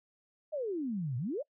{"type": "exponential two-way sweep", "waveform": "sine", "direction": "down then up", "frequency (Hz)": [645, 115.4, 645], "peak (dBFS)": -32, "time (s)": [0.52, 1.43], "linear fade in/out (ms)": 20, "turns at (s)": 1.17, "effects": ["noise-tail reverb RT60 0.1 s tail -24 dB re dry"]}